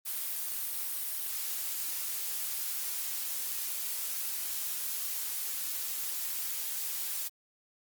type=noise; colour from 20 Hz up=blue; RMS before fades=-35 dBFS; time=0.05-7.29 s; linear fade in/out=20 ms; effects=Opus 32 kbps